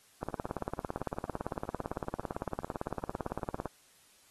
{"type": "click train", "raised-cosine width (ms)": 1, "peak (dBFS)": -20, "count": 62, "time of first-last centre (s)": [0.23, 3.657], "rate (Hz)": 17.8, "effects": ["white hiss -63 dBFS RMS until 4.3 s", "AAC 32 kbps"]}